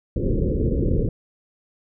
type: low-pass noise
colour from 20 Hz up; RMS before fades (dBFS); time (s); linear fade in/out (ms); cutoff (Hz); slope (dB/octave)
pink; -21; 0.16-1.09; 2; 530; 96
effects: none